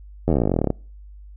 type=slowing click train; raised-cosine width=2 ms; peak=-6 dBFS; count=23; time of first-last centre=0.28-0.704 s; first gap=11 ms; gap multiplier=1.05; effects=noise-tail reverb RT60 0.4 s tail -26 dB re dry + added 50 Hz sine -39 dBFS peak until 1.36 s